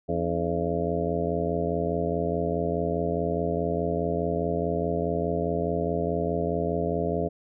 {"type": "harmonic tone with a mistuned harmonic", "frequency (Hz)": 84.8, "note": "E2", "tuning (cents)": 50, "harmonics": [1, 2, 3, 4, 5, 6, 7, 8], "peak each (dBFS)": [-34, -31, -34, -35, -30, -33, -33, -32], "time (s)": [0.08, 7.29], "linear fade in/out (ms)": 20, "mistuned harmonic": 4, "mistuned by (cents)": -120, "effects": []}